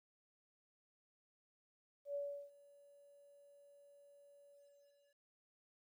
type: tone with ADSR envelope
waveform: sine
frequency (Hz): 570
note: C#5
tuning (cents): +48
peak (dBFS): -38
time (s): 2.05-5.24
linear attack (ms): 98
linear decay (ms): 350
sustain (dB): -24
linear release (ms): 720
effects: 13-bit